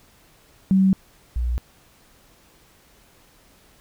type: tone pair in turn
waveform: sine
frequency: 190.9 / 60.13 Hz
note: G3 / B1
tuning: -46 / -46 cents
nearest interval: octave + minor sixth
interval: 2000 cents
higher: first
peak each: -13 / -20 dBFS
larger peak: first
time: 0.71-0.93 / 1.36-1.58 s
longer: neither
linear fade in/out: 0 ms
effects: pink hiss -55 dBFS RMS until 3.8 s